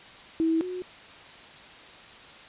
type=tone pair in turn; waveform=sine; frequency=324.8 / 364.3 Hz; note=E4 / F#4; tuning=-26 / -27 cents; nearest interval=major second; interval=199 cents; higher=second; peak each=-21 / -31 dBFS; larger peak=first; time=0.4-0.61 / 0.61-0.82 s; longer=neither; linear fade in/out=0 ms; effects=white hiss -47 dBFS RMS until 2.48 s + resampled to 8000 Hz